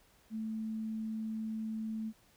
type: tone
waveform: sine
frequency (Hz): 220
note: A3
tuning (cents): 0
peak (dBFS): -35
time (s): 0.3-2.13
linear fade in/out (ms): 50
effects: pink hiss -66 dBFS RMS until 2.36 s